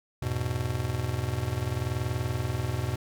square chord, E major, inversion none, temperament just, 82.41 / 103.01 / 123.61 Hz, E2 / G#2 / B2, 0 / -14 / +2 cents, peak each -35 / -34 / -31 dBFS, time 0.22-2.96 s, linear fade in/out 5 ms, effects none

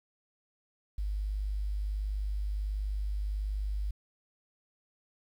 sine tone with quantisation, 50.7 Hz, G#1, 41 cents flat, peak -30 dBFS, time 0.98-3.91 s, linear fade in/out 5 ms, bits 10, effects none

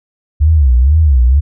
sine tone with vibrato, 69.7 Hz, C#2, 10 cents sharp, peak -5 dBFS, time 0.4-1.41 s, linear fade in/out 20 ms, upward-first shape sine, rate 2.1 Hz, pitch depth 250 cents each way, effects none

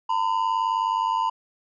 triangle ring-modulated tone, 960 Hz, B5, 49 cents flat, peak -16 dBFS, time 0.09-1.3 s, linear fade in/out 10 ms, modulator 49.7 Hz, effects resampled to 16000 Hz

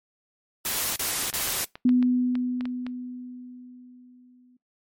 white noise bursts, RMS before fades -27 dBFS, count 3, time 0.65-1.646 s, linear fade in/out 2 ms, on 310 ms, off 33 ms
clicks, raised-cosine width 0.3 ms, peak -22 dBFS, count 12, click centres 0.752 / 0.924 / 1.329 / 1.569 / 1.609 / 1.755 / 1.892 / 2.027 / 2.354 / 2.609 / 2.655 / 2.866 s
sine tone with exponential decay, 249.1 Hz, B3, 15 cents sharp, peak -15 dBFS, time 1.85-4.57 s, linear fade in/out 5 ms, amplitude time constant 590 ms
effects noise-tail reverb RT60 0.2 s tail -23 dB re dry + MP3 64 kbps

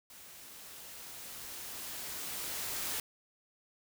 white noise with level ramp, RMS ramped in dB -53 to -36 dBFS, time 0.1-3 s, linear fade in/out 2 ms, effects none

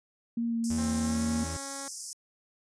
sine tone with vibrato, 231.6 Hz, A#3, 11 cents flat, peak -27 dBFS, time 0.37-1.44 s, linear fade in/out 5 ms, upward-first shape sine, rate 3.3 Hz, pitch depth 14 cents each way
pink high-pass noise, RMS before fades -38 dBFS, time 0.64-2.13 s, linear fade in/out 0 ms, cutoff 5000 Hz, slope 96 dB/octave
35% pulse tone, 82.41 Hz, E2, in tune, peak -33 dBFS, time 0.7-1.57 s, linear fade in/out 5 ms
10% pulse tone with pitch glide, 264.7 to 275.5 Hz, C4 to C#4, +20 to -11 cents, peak -31 dBFS, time 0.78-1.88 s, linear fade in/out 2 ms, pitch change +69 cents, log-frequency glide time 1.02-1.2 s
effects resampled to 22050 Hz

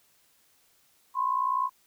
sine tone pair together, 1011.8 / 1072 Hz, B5 / C6, +42 / +42 cents, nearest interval minor second, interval 100 cents, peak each -27 dBFS, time 1.14-1.7 s, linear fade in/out 50 ms, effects white hiss -65 dBFS RMS until 1.86 s

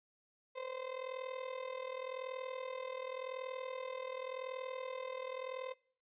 35% pulse tone with amplitude modulation, 517 Hz, C5, 21 cents flat, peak -36 dBFS, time 0.55-5.74 s, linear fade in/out 20 ms, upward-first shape sine, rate 40.9 Hz, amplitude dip 75%, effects noise-tail reverb RT60 0.5 s tail -23 dB re dry + resampled to 8000 Hz

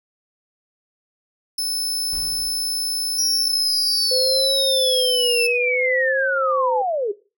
sawtooth tone, 5260 Hz, E8, 5 cents flat, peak -18 dBFS, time 1.58-5.47 s, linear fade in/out 5 ms
brown noise with exponential decay, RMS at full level -35 dBFS, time 2.13-3.38 s, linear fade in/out 0 ms, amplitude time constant 270 ms
sine linear sweep, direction down, 5700 to 384 Hz, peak -19 dBFS, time 3.18-7.12 s, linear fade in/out 10 ms
sine tone with vibrato, 509 Hz, C5, 48 cents flat, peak -20 dBFS, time 4.11-6.82 s, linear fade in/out 5 ms, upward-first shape triangle, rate 0.57 Hz, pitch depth 110 cents each way
effects noise-tail reverb RT60 0.3 s tail -17 dB re dry

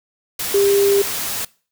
sine tone in noise, 400 Hz, G4, 35 cents sharp, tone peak -12 dBFS, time 0.54-1.02 s, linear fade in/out 5 ms, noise white, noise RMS -24 dBFS, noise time 0.39-1.45 s, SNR +9 dB, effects noise-tail reverb RT60 0.4 s tail -23 dB re dry

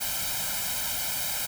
white noise with comb filter, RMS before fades -30 dBFS, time 0-1.47 s, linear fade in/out 20 ms, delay 1.3 ms, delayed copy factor +0.95, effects none

